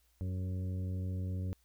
harmonic tone with a mistuned harmonic, 92.5 Hz, F#2, in tune, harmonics 1 / 2 / 3 / 4 / 5 / 6, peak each -34 / -43 / -49 / -56 / -55 / -57 dBFS, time 0.21-1.53 s, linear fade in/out 0 ms, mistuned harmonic 4, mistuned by +27 cents, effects added 60 Hz sine -70 dBFS peak until 1.64 s + white hiss -73 dBFS RMS until 1.64 s

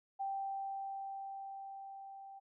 sine tone with level ramp, 783 Hz, G5, 2 cents flat, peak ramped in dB -35 to -49 dBFS, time 0.19-2.4 s, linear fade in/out 20 ms, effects none

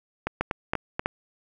two click trains, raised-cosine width 0.5 ms, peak -9 / -11 dBFS, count 3 / 4, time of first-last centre 0.41-1.059 / 0.27-0.995 s, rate 3.08 / 4.14 Hz, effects none

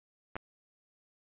clicks, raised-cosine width 0.5 ms, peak -24 / -22 dBFS, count 2, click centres 0.356 / 0.365 s, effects resampled to 8000 Hz

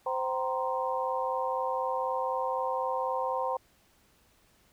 sine tone cluster, 520 / 769 / 939 / 1043 Hz, C5 / G5 / A#5 / C6, -11 / -33 / +12 / -6 cents, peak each -32 / -35 / -33 / -35 dBFS, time 0.06-3.57 s, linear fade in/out 5 ms, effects pink hiss -65 dBFS RMS until 4.72 s

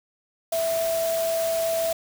sine tone in noise, 659.3 Hz, E5, in tune, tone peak -22 dBFS, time 0.52-1.93 s, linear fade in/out 5 ms, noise white, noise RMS -33 dBFS, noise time 0.52-1.93 s, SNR +8 dB, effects none

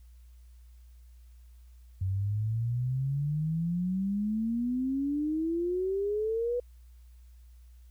sine exponential sweep, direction up, 92.5 to 493.9 Hz, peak -27 dBFS, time 2.01-6.6 s, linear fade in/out 5 ms, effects added 60 Hz sine -50 dBFS peak until 7.9 s + white hiss -71 dBFS RMS until 7.9 s

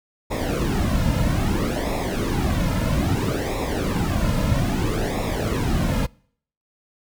brown noise with flanger, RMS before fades -22 dBFS, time 0.3-6.07 s, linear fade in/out 20 ms, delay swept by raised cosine 0.65 to 2.65 ms, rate 0.61 Hz, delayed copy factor -0.75, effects noise-tail reverb RT60 0.6 s tail -26 dB re dry

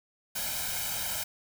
white noise with comb filter, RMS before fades -33 dBFS, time 0.35-1.24 s, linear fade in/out 10 ms, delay 1.3 ms, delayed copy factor +0.9, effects none

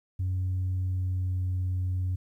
sine tone with pitch glide, 92.5 to 91.75 Hz, F#2 to F#2, 0 to -14 cents, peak -24 dBFS, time 0.19-2.16 s, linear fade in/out 10 ms, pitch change -14 cents, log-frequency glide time 0.84-1.43 s, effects tanh soft clip ceiling -24 dBFS + 11-bit

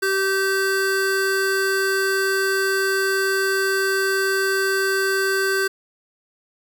square tone pair together, 387 / 1548 Hz, G4 / G6, -22 / -22 cents, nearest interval 2 octaves, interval 2400 cents, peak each -22 dBFS, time 0.02-5.68 s, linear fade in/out 10 ms, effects none

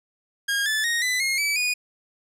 sawtooth tone with pitch steps, 1626 / 1742.7 / 1867.8 / 2002 / 2146 / 2300 / 2465 Hz, G#6 / A6 / A#6 / B6 / C7 / D7 / D#7, -37 / -17 / +3 / +23 / +43 / -37 / -17 cents, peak -18 dBFS, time 0.48-1.74 s, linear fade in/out 10 ms, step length 180 ms, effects low-pass 12000 Hz 12 dB/octave

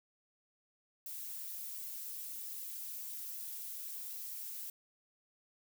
violet noise with flanger, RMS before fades -44 dBFS, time 1.06-4.7 s, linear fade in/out 2 ms, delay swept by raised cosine 1.6 to 6.6 ms, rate 1.3 Hz, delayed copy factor -0.65, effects none

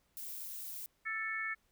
violet noise, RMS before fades -44 dBFS, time 0.17-0.86 s, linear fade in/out 0 ms
harmonic tone, 441.4 Hz, A4, 5 cents sharp, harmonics 3 / 4 / 5, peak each -43 / -38 / -39 dBFS, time 1.05-1.55 s, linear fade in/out 20 ms
effects pink hiss -75 dBFS RMS until 1.71 s

